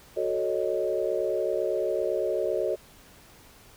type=chord; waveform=sine; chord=D# half-diminished seventh; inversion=first; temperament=equal; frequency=370 / 440 / 554.4 / 622.3 Hz; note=F#4 / A4 / C#5 / D#5; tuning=0 / 0 / 0 / 0 cents; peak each=-30 dBFS; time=0.16-2.76 s; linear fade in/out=20 ms; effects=pink hiss -53 dBFS RMS until 3.76 s